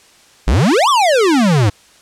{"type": "exponential two-way sweep", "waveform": "square", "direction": "up then down", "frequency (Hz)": [46.25, 1200, 95.4], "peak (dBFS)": -10, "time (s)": [0.47, 1.7], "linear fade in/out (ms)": 10, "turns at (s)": 0.89, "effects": ["white hiss -47 dBFS RMS until 2.01 s", "low-pass 8000 Hz 12 dB/octave"]}